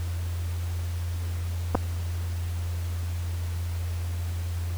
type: clicks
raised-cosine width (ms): 1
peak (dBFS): -12 / -7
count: 2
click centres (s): 1.748 / 1.752
effects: added 86 Hz sine -27 dBFS peak until 4.77 s + pink hiss -44 dBFS RMS until 4.77 s